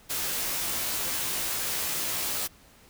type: noise with comb filter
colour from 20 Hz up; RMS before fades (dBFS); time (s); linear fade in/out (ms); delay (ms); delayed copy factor
white; -30; 0.09-2.48; 20; 16; -0.8
effects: pink hiss -56 dBFS RMS until 2.89 s